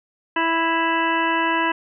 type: harmonic tone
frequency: 329.6 Hz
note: E4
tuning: in tune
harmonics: 1 / 2 / 3 / 4 / 5 / 6 / 8 / 9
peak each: -25 / -30 / -21 / -33 / -25 / -29 / -28 / -33 dBFS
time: 0.36-1.72 s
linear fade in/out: 5 ms
effects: none